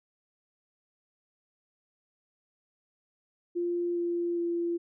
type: tone with pitch steps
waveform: sine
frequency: 347.9 / 345.1 / 342.3 Hz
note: F4 / F4 / F4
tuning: -7 / -21 / -35 cents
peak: -27 dBFS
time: 3.55-4.78 s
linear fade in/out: 20 ms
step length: 410 ms
effects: none